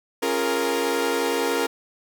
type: chord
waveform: sawtooth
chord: Bb minor seventh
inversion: first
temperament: equal with one note detuned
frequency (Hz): 275.1 / 349.2 / 415.3 / 466.2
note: Db4 / F4 / Ab4 / Bb4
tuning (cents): -13 / 0 / 0 / 0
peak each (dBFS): -25 / -25 / -25 / -20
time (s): 0.22-1.67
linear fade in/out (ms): 10
effects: none